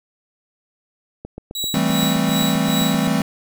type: click train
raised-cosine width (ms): 2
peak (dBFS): -18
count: 16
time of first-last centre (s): 1.25-3.206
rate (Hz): 7.67
type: tone with tremolo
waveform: sawtooth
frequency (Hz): 3890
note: B7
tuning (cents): -27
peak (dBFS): -18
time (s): 1.55-3.07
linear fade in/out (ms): 2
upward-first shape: sine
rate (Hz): 2.6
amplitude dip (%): 80
type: chord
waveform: square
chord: A minor seventh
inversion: second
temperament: equal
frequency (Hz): 164.81 / 196 / 220 / 261.6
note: E3 / G3 / A3 / C4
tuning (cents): 0 / 0 / 0 / 0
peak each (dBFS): -23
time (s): 1.74-3.22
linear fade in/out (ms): 2
effects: none